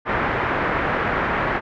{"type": "low-pass noise", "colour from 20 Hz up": "white", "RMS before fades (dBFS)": -22, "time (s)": [0.05, 1.61], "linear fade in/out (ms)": 50, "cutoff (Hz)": 1800, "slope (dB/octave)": 24, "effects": []}